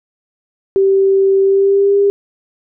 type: tone with pitch glide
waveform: sine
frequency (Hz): 388.7 to 401.2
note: G4 to G4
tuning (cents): -15 to +40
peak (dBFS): -8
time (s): 0.76-2.1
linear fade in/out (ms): 0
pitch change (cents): +55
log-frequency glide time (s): 1.42-1.97
effects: none